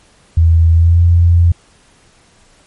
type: tone with pitch glide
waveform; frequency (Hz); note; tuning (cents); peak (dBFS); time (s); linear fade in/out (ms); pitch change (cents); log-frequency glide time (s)
sine; 82.41 to 85.66; E2 to F2; 0 to -33; -5; 0.37-1.52; 5; +67; 0.72-1.01
effects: pink hiss -49 dBFS RMS until 2.66 s + MP3 48 kbps